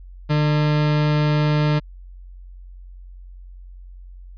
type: tone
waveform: 40% pulse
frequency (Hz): 150.2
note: D3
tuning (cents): +39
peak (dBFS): -15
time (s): 0.29-1.8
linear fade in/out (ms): 20
effects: added 45 Hz sine -37 dBFS peak until 4.37 s + resampled to 11025 Hz